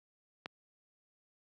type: click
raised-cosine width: 0.3 ms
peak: -23 dBFS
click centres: 0.459 s
effects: high-pass 150 Hz 12 dB/octave